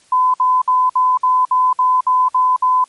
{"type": "tone bursts", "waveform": "sine", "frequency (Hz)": 1012, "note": "B5", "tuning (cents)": 42, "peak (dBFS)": -10, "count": 10, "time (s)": [0.12, 2.842], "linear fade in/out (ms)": 5, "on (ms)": 220, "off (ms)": 58, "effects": ["white hiss -52 dBFS RMS until 2.88 s", "MP3 48 kbps"]}